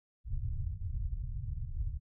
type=low-pass noise; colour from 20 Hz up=pink; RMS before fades=-36 dBFS; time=0.24-2 s; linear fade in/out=50 ms; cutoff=130 Hz; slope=48 dB/octave; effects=none